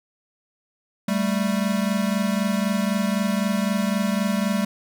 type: tone pair together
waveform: square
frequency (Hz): 196 / 219.9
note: G3 / A3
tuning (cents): 0 / -1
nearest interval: major second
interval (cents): 199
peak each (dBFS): -23 / -25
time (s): 1.08-4.65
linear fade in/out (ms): 5
effects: none